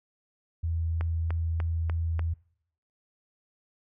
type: tone with vibrato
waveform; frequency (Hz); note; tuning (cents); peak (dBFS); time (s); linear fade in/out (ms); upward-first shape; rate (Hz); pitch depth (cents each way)
sine; 82.41; E2; 0; -26; 0.63-2.34; 10; triangle; 3.1; 8
type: click train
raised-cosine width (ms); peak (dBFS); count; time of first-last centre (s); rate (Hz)
0.5; -21; 5; 1.01-2.193; 3.38
effects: noise-tail reverb RT60 0.7 s tail -25 dB re dry